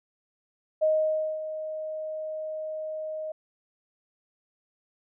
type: tone with ADSR envelope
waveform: sine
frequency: 624 Hz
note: D#5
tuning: 5 cents sharp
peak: -19 dBFS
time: 0.81-3.32 s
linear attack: 20 ms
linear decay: 560 ms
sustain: -12 dB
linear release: 5 ms
effects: none